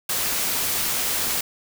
white noise, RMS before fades -24 dBFS, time 0.09-1.41 s, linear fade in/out 5 ms, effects none

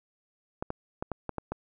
clicks, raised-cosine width 1 ms, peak -18 dBFS, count 7, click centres 0.625 / 0.704 / 1.025 / 1.117 / 1.293 / 1.383 / 1.52 s, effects none

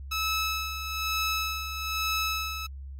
15% pulse tone with tremolo, 1300 Hz, E6, 24 cents flat, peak -19 dBFS, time 0.11-2.67 s, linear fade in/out 10 ms, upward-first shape sine, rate 1.1 Hz, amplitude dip 60%, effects added 68 Hz sine -37 dBFS peak until 2.99 s + MP3 64 kbps

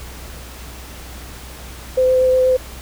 sine tone with vibrato, 513 Hz, C5, 34 cents flat, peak -11 dBFS, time 1.97-2.57 s, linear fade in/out 10 ms, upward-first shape triangle, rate 8.3 Hz, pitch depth 11 cents each way, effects added 62 Hz sine -35 dBFS peak until 2.81 s + pink hiss -37 dBFS RMS until 2.81 s

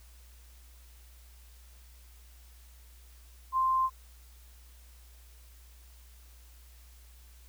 sine tone, 1046.5 Hz, C6, in tune, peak -24 dBFS, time 3.52-3.9 s, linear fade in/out 50 ms, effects added 60 Hz sine -52 dBFS peak until 7.48 s + white hiss -61 dBFS RMS until 7.48 s

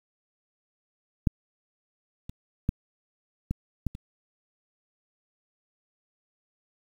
clicks, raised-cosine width 5 ms, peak -8 / -26 / -11 / -15 / -15 / -26 dBFS, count 6, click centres 1.272 / 2.295 / 2.691 / 3.51 / 3.867 / 3.951 s, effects 8-bit

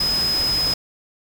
sine tone in noise, 5060 Hz, D#8, 28 cents sharp, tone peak -18 dBFS, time 0-0.74 s, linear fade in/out 5 ms, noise pink, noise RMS -29 dBFS, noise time 0-0.74 s, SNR +8 dB, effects none

